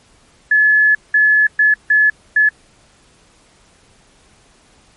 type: tone bursts at uneven times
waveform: sine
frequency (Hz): 1714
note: A6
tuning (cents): -46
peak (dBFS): -8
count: 5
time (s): 0.51-0.95 / 1.14-1.47 / 1.59-1.74 / 1.9-2.1 / 2.36-2.49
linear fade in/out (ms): 5
effects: pink hiss -51 dBFS RMS until 4.96 s + MP3 48 kbps